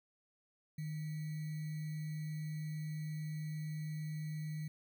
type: tone with sample-and-hold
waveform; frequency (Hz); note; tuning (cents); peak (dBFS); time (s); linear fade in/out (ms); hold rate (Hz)
sine; 154.4; D#3; -13; -38; 0.78-4.68; 5; 2100
effects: none

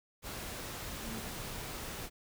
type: tone in noise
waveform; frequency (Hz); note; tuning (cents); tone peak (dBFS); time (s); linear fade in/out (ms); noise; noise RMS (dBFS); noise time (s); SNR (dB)
sine; 224.9; A3; +38; -43; 1.01-1.24; 50; pink; -42; 0.22-2.1; -4
effects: none

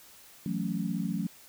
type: chord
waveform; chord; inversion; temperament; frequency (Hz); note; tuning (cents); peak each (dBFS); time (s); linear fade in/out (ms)
sine; F# minor seventh; third; equal; 164.81 / 185 / 220 / 277.2; E3 / F#3 / A3 / C#4; 0 / 0 / 0 / 0; -36 / -32 / -34 / -37; 0.46-1.27; 2
effects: white hiss -54 dBFS RMS until 1.48 s

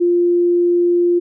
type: tone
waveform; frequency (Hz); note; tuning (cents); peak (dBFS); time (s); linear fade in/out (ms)
sine; 349.2; F4; 0; -11; 0-1.2; 20
effects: none

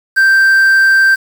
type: tone with quantisation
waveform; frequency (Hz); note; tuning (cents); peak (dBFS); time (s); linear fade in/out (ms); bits
triangle; 1568; G6; 0; -4; 0.16-1.16; 20; 5
effects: none

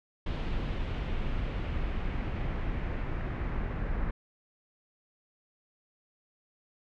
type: noise with low-pass filter sweep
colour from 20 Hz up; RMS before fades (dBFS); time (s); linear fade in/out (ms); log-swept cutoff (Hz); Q
brown; -32; 0.26-4.11; 5; 3300 to 1800; 1.7
effects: none

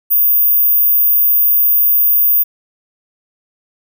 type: tone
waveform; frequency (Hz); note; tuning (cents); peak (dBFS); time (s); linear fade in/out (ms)
sine; 14917; A#9; 0; -8; 0.1-2.44; 20
effects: none

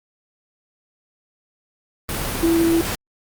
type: tone in noise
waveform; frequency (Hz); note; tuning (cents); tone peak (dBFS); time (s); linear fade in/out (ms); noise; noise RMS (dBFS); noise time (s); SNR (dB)
sine; 332.3; E4; +14; -14; 2.43-2.81; 0; pink; -25; 2.09-2.95; +8
effects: Opus 32 kbps

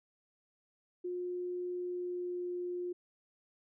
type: tone with pitch glide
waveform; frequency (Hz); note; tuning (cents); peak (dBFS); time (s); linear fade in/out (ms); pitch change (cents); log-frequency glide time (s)
sine; 357.8 to 355.5; F4 to F4; +42 to +31; -35; 1.04-2.93; 10; -11; 1.73-2.49
effects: none

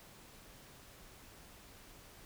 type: silence
effects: pink hiss -57 dBFS RMS until 2.25 s

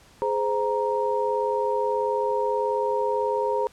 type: tone cluster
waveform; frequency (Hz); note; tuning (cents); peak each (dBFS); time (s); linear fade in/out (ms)
sine; 418.6 / 517 / 935; G#4 / C5 / A#5; +14 / -21 / +5; -26; 0.22-3.67; 0
effects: pink hiss -54 dBFS RMS until 3.72 s + low-pass 10000 Hz 12 dB/octave

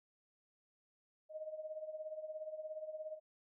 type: tone with tremolo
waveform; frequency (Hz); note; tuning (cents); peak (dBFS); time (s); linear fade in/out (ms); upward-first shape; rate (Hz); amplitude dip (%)
sine; 622.3; D#5; 0; -39; 1.29-3.2; 50; triangle; 17; 80
effects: none

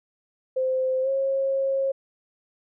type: tone with pitch glide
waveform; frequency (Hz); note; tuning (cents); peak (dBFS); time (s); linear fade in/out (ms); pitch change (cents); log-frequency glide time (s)
sine; 519 to 541; C5 to C#5; -14 to -42; -21; 0.56-1.92; 10; +72; 1.02-1.09
effects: none

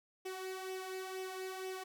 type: tone with flanger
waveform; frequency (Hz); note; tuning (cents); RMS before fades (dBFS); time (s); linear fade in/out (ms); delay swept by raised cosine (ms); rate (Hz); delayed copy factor
sawtooth; 376; F#4; +28; -43; 0.25-1.84; 10; 0.34 to 2.24; 2.1; +0.55
effects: none

